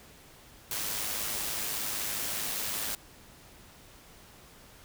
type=noise with amplitude modulation; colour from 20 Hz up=white; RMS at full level=-32 dBFS; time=0.71-2.95 s; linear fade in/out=2 ms; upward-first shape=sine; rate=105 Hz; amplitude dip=35%; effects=pink hiss -54 dBFS RMS until 4.84 s

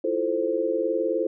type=chord; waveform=sine; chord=F major seventh; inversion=third; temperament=equal; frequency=329.6 / 349.2 / 440 / 523.3 Hz; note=E4 / F4 / A4 / C5; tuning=0 / 0 / 0 / 0 cents; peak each=-29 / -29 / -27 / -26 dBFS; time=0.04-1.27 s; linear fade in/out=5 ms; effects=none

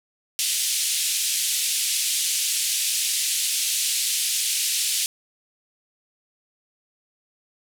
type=band-pass noise; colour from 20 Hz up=white; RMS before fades=-24 dBFS; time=0.39-5.06 s; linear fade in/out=0 ms; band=2600 to 11000 Hz; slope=24 dB/octave; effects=none

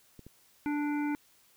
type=clicks; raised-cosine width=3 ms; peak=-35 dBFS; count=2; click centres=0.193 / 0.266 s
type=harmonic tone; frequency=293.7 Hz; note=D4; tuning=in tune; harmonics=1 / 3 / 5 / 7 / 8; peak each=-29 / -39 / -43 / -46 / -47 dBFS; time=0.66-1.15 s; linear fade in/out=0 ms
effects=white hiss -64 dBFS RMS until 1.56 s

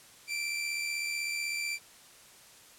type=tone pair together; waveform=sawtooth; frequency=2340 / 2416 Hz; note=D7 / D7; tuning=-7 / +48 cents; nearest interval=minor second; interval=55 cents; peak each=-29 / -36 dBFS; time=0.27-1.79 s; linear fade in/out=50 ms; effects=white hiss -55 dBFS RMS until 2.78 s + low-pass 11000 Hz 12 dB/octave

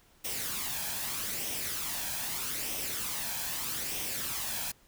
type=noise with flanger; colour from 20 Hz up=white; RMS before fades=-35 dBFS; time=0.24-4.72 s; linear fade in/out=10 ms; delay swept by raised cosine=0.34 to 1.24 ms; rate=0.8 Hz; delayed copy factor=+0.5; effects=pink hiss -63 dBFS RMS until 4.87 s

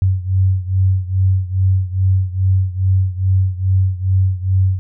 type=beating tone pair; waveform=sine; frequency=93.6 / 96 Hz; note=F#2 / G2; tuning=+20 / -36 cents; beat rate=2.4 Hz; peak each=-14 / -17 dBFS; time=0.02-4.79 s; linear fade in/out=0 ms; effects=none

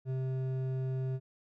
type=tone with hard clipping; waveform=triangle; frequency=130.81 Hz; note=C3; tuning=in tune; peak=-33 dBFS; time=0.05-1.2 s; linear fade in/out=50 ms; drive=12 dB; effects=none

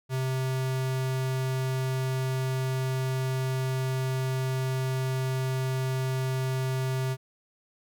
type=tone; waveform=square; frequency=130.81 Hz; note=C3; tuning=in tune; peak=-27 dBFS; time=0.09-7.17 s; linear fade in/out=50 ms; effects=none

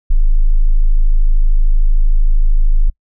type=tone; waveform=sine; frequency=26.56 Hz; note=G#0; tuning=40 cents sharp; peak=-6 dBFS; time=0.1-2.9 s; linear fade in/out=10 ms; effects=noise-tail reverb RT60 0.1 s tail -25 dB re dry

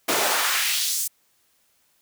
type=noise with high-pass filter sweep; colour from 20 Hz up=pink; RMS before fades=-23 dBFS; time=0.08-1.08 s; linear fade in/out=10 ms; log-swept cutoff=340 to 8800 Hz; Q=1.3; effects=white hiss -65 dBFS RMS until 2.01 s

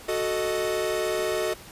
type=chord; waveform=45% pulse; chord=D# diminished; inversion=first; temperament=equal; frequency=370 / 440 / 622.3 Hz; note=F#4 / A4 / D#5; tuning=0 / 0 / 0 cents; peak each=-29 dBFS; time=0.08-1.54 s; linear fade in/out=10 ms; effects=pink hiss -45 dBFS RMS until 1.71 s + resampled to 32000 Hz

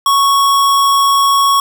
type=tone; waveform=square; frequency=1108.7 Hz; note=C#6; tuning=in tune; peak=-9 dBFS; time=0.06-1.6 s; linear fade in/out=2 ms; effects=none

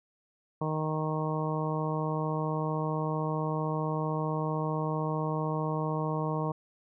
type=harmonic tone; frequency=155.56 Hz; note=D#3; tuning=in tune; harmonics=1 / 2 / 3 / 4 / 5 / 6 / 7; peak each=-31 / -37 / -36 / -38 / -41 / -38 / -38 dBFS; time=0.61-6.52 s; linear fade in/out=5 ms; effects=none

